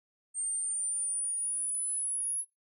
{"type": "linear sweep", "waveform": "sine", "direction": "up", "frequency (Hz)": [8660, 10550], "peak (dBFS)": -30, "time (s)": [0.34, 2.45], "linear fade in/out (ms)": 50, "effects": ["noise-tail reverb RT60 0.2 s tail -25 dB re dry"]}